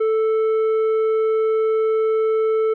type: tone with tanh clipping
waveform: sine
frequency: 440 Hz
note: A4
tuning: in tune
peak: -17 dBFS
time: 0-2.74 s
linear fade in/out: 10 ms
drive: 7 dB
effects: none